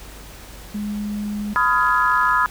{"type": "tone", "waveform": "sine", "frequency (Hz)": 207.7, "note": "G#3", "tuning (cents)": 0, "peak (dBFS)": -23, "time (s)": [0.74, 1.54], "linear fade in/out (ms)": 10}
{"type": "chord", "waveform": "sine", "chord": "F half-diminished seventh", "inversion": "second", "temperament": "just", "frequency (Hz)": [1005.8, 1257.2, 1396.9, 1676.3], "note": ["Cb6", "Eb6", "F6", "Ab6"], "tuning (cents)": [31, 18, 0, 16], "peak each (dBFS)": [-19, -19, -22, -22], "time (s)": [1.56, 2.46], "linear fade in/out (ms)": 0}
{"type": "click train", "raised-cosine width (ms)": 0.2, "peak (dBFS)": -25, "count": 27, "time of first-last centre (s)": [1.81, 2.31], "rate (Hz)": 52}
{"effects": ["added 50 Hz sine -40 dBFS peak until 2.5 s", "pink hiss -41 dBFS RMS until 2.5 s"]}